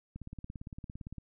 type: click train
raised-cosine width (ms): 5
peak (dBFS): -30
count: 19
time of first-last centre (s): 0.16-1.183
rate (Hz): 17.6
effects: none